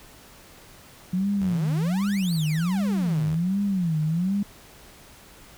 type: tone with vibrato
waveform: sine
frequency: 176.4 Hz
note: F3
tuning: 18 cents sharp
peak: -21 dBFS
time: 1.13-4.43 s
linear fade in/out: 5 ms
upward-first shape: sine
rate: 1.3 Hz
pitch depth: 240 cents each way
type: exponential two-way sweep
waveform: sawtooth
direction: up then down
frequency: 69.3 to 4699 to 69.3 Hz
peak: -31 dBFS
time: 1.41-3.35 s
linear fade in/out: 5 ms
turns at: 2.34 s
effects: pink hiss -49 dBFS RMS until 5.57 s